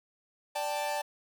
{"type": "chord", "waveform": "45% pulse", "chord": "D suspended fourth", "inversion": "none", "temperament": "equal", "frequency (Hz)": [587.3, 784, 880], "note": ["D5", "G5", "A5"], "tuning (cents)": [0, 0, 0], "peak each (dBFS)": [-35, -37, -34], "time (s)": [0.55, 1.02], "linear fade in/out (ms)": 10, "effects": []}